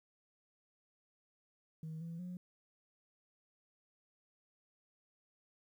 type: tone with pitch steps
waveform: sine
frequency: 158.9 / 167 / 179.6 Hz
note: D#3 / E3 / F3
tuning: +37 / +23 / +49 cents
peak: -40 dBFS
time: 1.83-2.37 s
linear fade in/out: 2 ms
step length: 180 ms
effects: tanh soft clip ceiling -39 dBFS + 12-bit